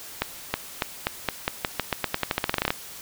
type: accelerating click train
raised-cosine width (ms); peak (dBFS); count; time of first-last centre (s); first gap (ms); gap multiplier
0.3; -6; 22; 0.22-2.705; 320; 0.88
effects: white hiss -41 dBFS RMS until 3.01 s